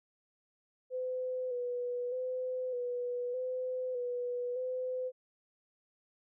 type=tone with vibrato; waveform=sine; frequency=499.2 Hz; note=B4; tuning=19 cents sharp; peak=-33 dBFS; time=0.9-5.12 s; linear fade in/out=50 ms; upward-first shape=square; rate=0.82 Hz; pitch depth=33 cents each way; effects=none